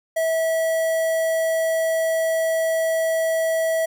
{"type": "tone with notch filter", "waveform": "square", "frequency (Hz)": 650, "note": "E5", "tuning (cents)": -24, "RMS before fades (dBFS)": -21, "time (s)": [0.16, 3.86], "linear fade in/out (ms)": 10, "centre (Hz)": 3900, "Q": 0.84, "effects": []}